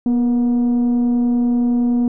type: tone with frequency modulation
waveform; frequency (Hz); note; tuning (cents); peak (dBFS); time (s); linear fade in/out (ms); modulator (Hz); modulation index
sine; 242.2; B3; -34; -11; 0.06-2.08; 2; 227; 0.21
effects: tanh soft clip ceiling -12 dBFS